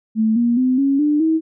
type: tone with pitch steps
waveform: sine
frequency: 220 / 237.2 / 255.7 / 275.6 / 297.1 / 320.2 Hz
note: A3 / A#3 / C4 / C#4 / D4 / D#4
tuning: 0 / +30 / -40 / -10 / +20 / +50 cents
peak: -13 dBFS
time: 0.15-1.41 s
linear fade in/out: 50 ms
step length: 210 ms
effects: none